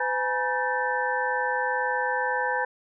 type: tone cluster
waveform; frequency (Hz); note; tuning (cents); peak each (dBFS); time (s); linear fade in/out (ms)
sine; 507 / 838 / 960 / 1545 / 1766; B4 / G#5 / B5 / G6 / A6; +45 / +15 / -49 / -26 / +6; -30; 0-2.65; 5
effects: none